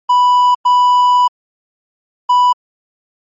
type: tone bursts at uneven times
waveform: triangle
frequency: 987.8 Hz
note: B5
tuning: in tune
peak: -5 dBFS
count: 3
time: 0.09-0.55 / 0.65-1.28 / 2.29-2.53 s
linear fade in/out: 10 ms
effects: MP3 32 kbps